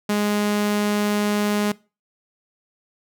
sawtooth tone, 207.5 Hz, G#3, 1 cent flat, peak -15 dBFS, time 0.09-1.72 s, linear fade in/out 5 ms, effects noise-tail reverb RT60 0.3 s tail -21 dB re dry

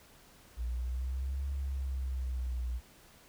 sine exponential two-way sweep, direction up then down, 58.27 to 69.3 to 60.1 Hz, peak -32 dBFS, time 0.56-2.81 s, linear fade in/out 50 ms, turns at 1.48 s, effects pink hiss -59 dBFS RMS until 3.28 s

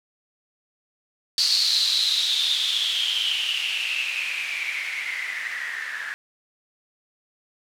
violet noise with low-pass filter sweep, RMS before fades -25 dBFS, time 1.38-6.14 s, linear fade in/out 0 ms, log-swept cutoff 4500 to 1700 Hz, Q 9.3, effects none

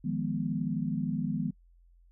sine chord, F half-diminished seventh, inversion third, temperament equal with one note detuned, 155.56 / 174.61 / 207.7 / 245.8 Hz, Eb3 / F3 / Ab3 / Cb4, 0 / 0 / 0 / -8 cents, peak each -34 dBFS, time 0.04-1.51 s, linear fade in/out 10 ms, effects noise-tail reverb RT60 0.1 s tail -25 dB re dry + added 43 Hz sine -57 dBFS peak until 2.11 s

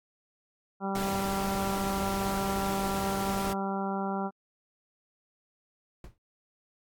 harmonic tone, 195.4 Hz, G3, 5 cents flat, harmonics 1 / 2 / 3 / 4 / 5 / 6 / 7, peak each -32 / -37 / -40 / -35 / -39 / -44 / -40 dBFS, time 0.8-4.31 s, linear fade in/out 50 ms
pink noise, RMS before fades -37 dBFS, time 0.95-3.53 s, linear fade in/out 2 ms
brown noise with exponential decay, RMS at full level -38 dBFS, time 6.04-6.18 s, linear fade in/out 2 ms, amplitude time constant 30 ms
effects AAC 64 kbps

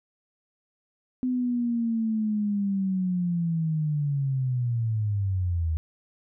sine linear sweep, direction down, 254.9 to 77.78 Hz, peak -23 dBFS, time 1.23-5.77 s, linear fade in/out 0 ms, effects none

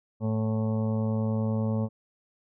harmonic tone, 110 Hz, A2, in tune, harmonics 1 / 2 / 4 / 5 / 6 / 7 / 8 / 9 / 10, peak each -27 / -28 / -38 / -36 / -49 / -48 / -45 / -53 / -48 dBFS, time 0.2-1.89 s, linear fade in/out 50 ms, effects none

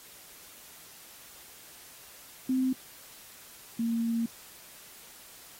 sine tone pair in turn, 259.1 / 230.3 Hz, C4 / A#3, -17 / -21 cents, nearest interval major second, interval 204 cents, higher first, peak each -24 / -26 dBFS, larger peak first, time 2.49-2.73 / 3.79-4.26 s, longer second, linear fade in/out 5 ms, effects white hiss -51 dBFS RMS until 5.59 s + AAC 48 kbps

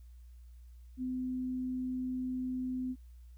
sine tone, 254.9 Hz, C4, 45 cents flat, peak -33 dBFS, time 0.97-2.96 s, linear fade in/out 50 ms, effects added 60 Hz sine -50 dBFS peak until 3.37 s + white hiss -75 dBFS RMS until 3.37 s

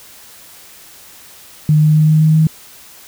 sine tone with pitch steps, 152.3 / 153.36 / 154.43 / 155.5 / 156.58 / 157.67 Hz, D#3 / D#3 / D#3 / D#3 / D#3 / D#3, -37 / -25 / -13 / -1 / +11 / +23 cents, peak -7 dBFS, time 1.69-2.47 s, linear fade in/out 2 ms, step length 130 ms, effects white hiss -40 dBFS RMS until 3.07 s

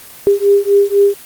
sine beating tone pair, 400 / 404 Hz, G4 / G#4, +35 / -48 cents, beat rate 4 Hz, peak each -11 dBFS, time 0.27-1.14 s, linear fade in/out 0 ms, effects white hiss -36 dBFS RMS until 1.25 s + Opus 32 kbps

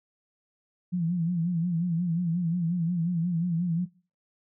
sine tone with vibrato, 171.4 Hz, F3, 32 cents flat, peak -24 dBFS, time 0.92-3.86 s, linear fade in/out 20 ms, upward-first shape sine, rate 5.6 Hz, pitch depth 93 cents each way, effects noise-tail reverb RT60 0.4 s tail -22 dB re dry

